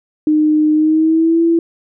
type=tone with pitch glide; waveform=sine; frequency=306 to 333.7 Hz; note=D#4 to E4; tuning=-29 to +21 cents; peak=-9 dBFS; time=0.27-1.59 s; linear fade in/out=2 ms; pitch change=+150 cents; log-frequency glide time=0.73-1.42 s; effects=none